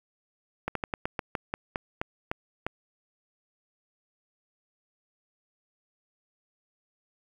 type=slowing click train; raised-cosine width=0.5 ms; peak=-14 dBFS; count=12; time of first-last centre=0.68-2.666 s; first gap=73 ms; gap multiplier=1.17; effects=8-bit